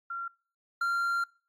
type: tone pair in turn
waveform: sine / triangle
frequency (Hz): 1375 / 1383.8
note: F6 / F6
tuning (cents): -27 / -16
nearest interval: unison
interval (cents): 11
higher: second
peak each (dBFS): -33 / -24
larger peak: second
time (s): 0.1-0.28 / 0.81-1.24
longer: second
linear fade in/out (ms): 5
effects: noise-tail reverb RT60 0.4 s tail -24 dB re dry + AAC 64 kbps